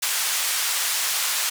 white band-pass noise, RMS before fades -24 dBFS, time 0.02-1.5 s, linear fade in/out 10 ms, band 990 to 11000 Hz, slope 12 dB/octave, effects none

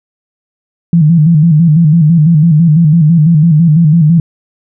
sine tone with vibrato, 160 Hz, D#3, 49 cents sharp, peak -3 dBFS, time 0.93-4.2 s, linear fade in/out 2 ms, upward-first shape square, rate 6 Hz, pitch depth 98 cents each way, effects none

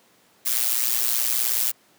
blue noise with amplitude modulation, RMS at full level -19 dBFS, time 0.45-1.72 s, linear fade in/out 20 ms, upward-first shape sine, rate 119 Hz, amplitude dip 85%, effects pink hiss -58 dBFS RMS until 1.98 s + high-pass 200 Hz 12 dB/octave

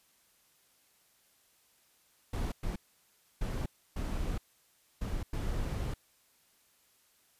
brown noise bursts at uneven times, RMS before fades -34 dBFS, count 6, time 2.33-2.52 / 2.63-2.76 / 3.41-3.66 / 3.96-4.38 / 5.01-5.23 / 5.33-5.94 s, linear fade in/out 5 ms, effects white hiss -68 dBFS RMS until 7.39 s + resampled to 32000 Hz

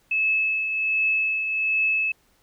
sine tone with tremolo, 2600 Hz, E7, 24 cents flat, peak -18 dBFS, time 0.11-2.12 s, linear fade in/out 5 ms, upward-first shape triangle, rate 1.3 Hz, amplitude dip 50%, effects pink hiss -63 dBFS RMS until 2.42 s

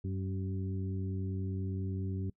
harmonic tone with a mistuned harmonic, 95.3 Hz, G2, 48 cents flat, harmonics 1 / 2 / 3 / 4, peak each -34 / -40 / -44 / -46 dBFS, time 0.04-2.3 s, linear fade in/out 5 ms, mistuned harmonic 3, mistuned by -32 cents, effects noise-tail reverb RT60 0.1 s tail -24 dB re dry

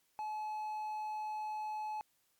triangle tone, 856 Hz, A5, 48 cents flat, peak -35 dBFS, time 0.19-2.01 s, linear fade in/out 0 ms, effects white hiss -75 dBFS RMS until 2.39 s + MP3 96 kbps

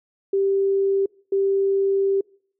sine tone pair in turn, 392 / 392 Hz, G4 / G4, 0 / 0 cents, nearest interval unison, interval 0 cents, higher neither, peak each -17 dBFS, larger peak neither, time 0.33-1.06 / 1.32-2.21 s, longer second, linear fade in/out 5 ms, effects noise-tail reverb RT60 0.6 s tail -26 dB re dry

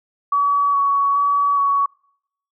sine tone with vibrato, 1130 Hz, C#6, 33 cents sharp, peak -14 dBFS, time 0.32-1.86 s, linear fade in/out 5 ms, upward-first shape square, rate 1.2 Hz, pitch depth 12 cents each way, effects noise-tail reverb RT60 0.7 s tail -26 dB re dry

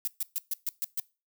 violet noise bursts, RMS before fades -30 dBFS, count 7, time 0.05-0.998 s, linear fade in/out 0 ms, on 24 ms, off 130 ms, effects noise-tail reverb RT60 0.3 s tail -22 dB re dry

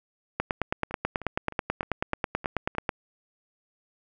two click trains, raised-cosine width 0.5 ms, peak -24 / -10 dBFS, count 7 / 24, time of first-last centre 0.91-2.75 / 0.4-2.892 s, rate 3.26 / 9.23 Hz, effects none

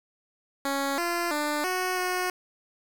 10% pulse tone with pitch steps, 276.9 / 344.7 / 297.3 / 368 / 364.3 Hz, C#4 / F4 / D4 / F#4 / F#4, -2 / -23 / +21 / -9 / -27 cents, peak -18 dBFS, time 0.65-2.3 s, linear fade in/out 2 ms, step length 330 ms, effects 8-bit

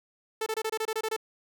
sawtooth tone bursts, 440 Hz, A4, in tune, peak -24 dBFS, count 10, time 0.41-1.165 s, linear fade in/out 5 ms, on 53 ms, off 25 ms, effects none

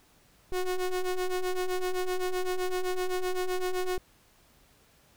square ring-modulated tone, 182.1 Hz, F#3, 27 cents flat, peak -25 dBFS, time 0.52-3.98 s, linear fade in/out 2 ms, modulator 186 Hz, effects pink hiss -62 dBFS RMS until 5.16 s

